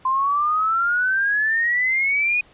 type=exponential sweep; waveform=sine; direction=up; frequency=1033 to 2489 Hz; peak=-17 dBFS; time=0.05-2.41 s; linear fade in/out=5 ms; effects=pink hiss -52 dBFS RMS until 2.53 s + resampled to 8000 Hz